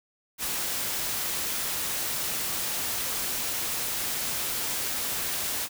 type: noise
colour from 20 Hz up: white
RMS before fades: -30 dBFS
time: 0.38-5.69 s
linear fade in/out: 50 ms
effects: none